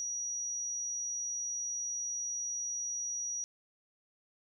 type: tone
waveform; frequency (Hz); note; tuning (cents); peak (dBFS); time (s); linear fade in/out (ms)
sine; 5790; F#8; -38; -34; 0-3.44; 0
effects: none